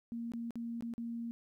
sine tone with dropouts, 233.1 Hz, A#3, in tune, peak -37 dBFS, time 0.12-1.31 s, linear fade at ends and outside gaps 0 ms, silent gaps 0.319-0.336 / 0.507-0.556 / 0.808-0.824 / 0.938-0.98 s, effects 13-bit

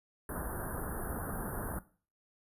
pink band-stop noise, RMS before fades -38 dBFS, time 0.29-1.79 s, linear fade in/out 2 ms, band 1700 to 9600 Hz, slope 96 dB/octave, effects noise-tail reverb RT60 0.4 s tail -17 dB re dry + resampled to 32000 Hz

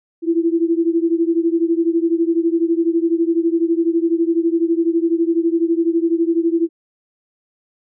sine beating tone pair, 329.6 / 341.6 Hz, E4 / F4, 0 / -38 cents, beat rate 12 Hz, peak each -16 / -18 dBFS, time 0.22-6.69 s, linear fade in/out 50 ms, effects none

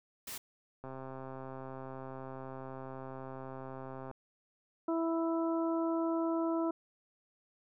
white noise, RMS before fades -43 dBFS, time 0.27-0.38 s, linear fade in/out 5 ms
click train, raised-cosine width 1 ms, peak -31 dBFS, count 433, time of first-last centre 0.84-4.113 s, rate 132 Hz
harmonic tone, 329.6 Hz, E4, in tune, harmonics 1 / 2 / 3 / 4, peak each -31 / -37 / -41 / -43 dBFS, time 4.88-6.71 s, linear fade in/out 5 ms
effects none

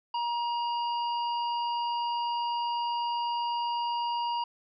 harmonic tone, 948 Hz, A#5, 29 cents sharp, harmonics 1 / 3 / 5, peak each -28 / -39 / -43 dBFS, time 0.14-4.44 s, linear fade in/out 5 ms, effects none

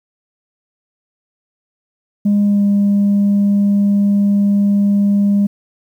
sine tone with pitch glide, 204.4 to 201.9 Hz, G#3 to G#3, -27 to -49 cents, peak -8 dBFS, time 2.25-5.47 s, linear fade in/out 10 ms, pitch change -22 cents, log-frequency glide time 2.44-2.63 s, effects tanh soft clip ceiling -8 dBFS + 8-bit

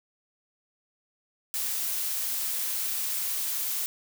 blue noise, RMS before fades -30 dBFS, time 1.54-3.86 s, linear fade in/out 0 ms, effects none

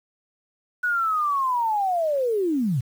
sine linear sweep, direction down, 1480 to 110 Hz, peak -20 dBFS, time 0.83-2.81 s, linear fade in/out 10 ms, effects 8-bit

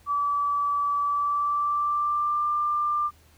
sine tone with pitch glide, 1152 to 1190.6 Hz, D6 to D6, -34 to +23 cents, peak -22 dBFS, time 0.06-3.11 s, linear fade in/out 50 ms, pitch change +57 cents, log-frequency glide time 1.01-2.47 s, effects added 78 Hz sine -57 dBFS peak until 3.37 s + pink hiss -59 dBFS RMS until 3.37 s

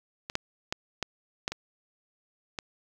clicks, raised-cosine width 0.2 ms, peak -19 / -10 / -12 / -12 / -11 / -17 / -16 dBFS, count 7, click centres 0.299 / 0.354 / 0.725 / 1.027 / 1.479 / 1.52 / 2.588 s, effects 8-bit

